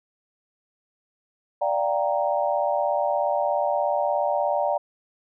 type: chord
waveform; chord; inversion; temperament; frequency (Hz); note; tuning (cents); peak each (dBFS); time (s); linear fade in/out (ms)
sine; G minor seventh; second; equal with one note detuned; 587.3 / 704.1 / 784 / 932.3; D5 / F5 / G5 / Bb5; 0 / +14 / 0 / 0; -24 / -27 / -27 / -28; 1.61-4.78; 10
effects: none